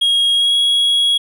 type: tone with pitch glide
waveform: triangle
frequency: 3279 to 3323 Hz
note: G#7 to G#7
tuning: -23 to 0 cents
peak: -10 dBFS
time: 0.01-1.18 s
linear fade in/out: 10 ms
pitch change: +23 cents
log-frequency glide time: 0.34-0.55 s
effects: none